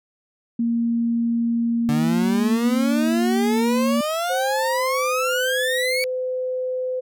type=tone; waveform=sine; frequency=233.1 Hz; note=A#3; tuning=in tune; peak=-18 dBFS; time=0.59-4.01 s; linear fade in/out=5 ms
type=exponential sweep; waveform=30% pulse; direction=up; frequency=145.7 to 2270 Hz; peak=-19 dBFS; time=1.89-6.04 s; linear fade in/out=0 ms
type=tone with pitch glide; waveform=sine; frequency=527 to 509.9 Hz; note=C5 to C5; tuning=+12 to -45 cents; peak=-22 dBFS; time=4.29-7.01 s; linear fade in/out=20 ms; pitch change=-57 cents; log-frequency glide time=4.56-5.14 s
effects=none